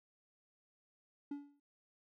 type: tone with exponential decay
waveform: triangle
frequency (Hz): 286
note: D4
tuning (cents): -46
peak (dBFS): -35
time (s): 1.31-1.6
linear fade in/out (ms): 5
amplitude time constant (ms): 63
effects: none